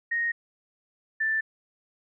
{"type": "tone pair in turn", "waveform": "sine", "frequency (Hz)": [1864.7, 1768.2], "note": ["A#6", "A6"], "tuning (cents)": [0, 8], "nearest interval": "minor second", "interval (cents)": 92, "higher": "first", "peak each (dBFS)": [-24, -23], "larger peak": "second", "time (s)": [[0.11, 0.32], [1.2, 1.41]], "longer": "neither", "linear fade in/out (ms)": 10, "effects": []}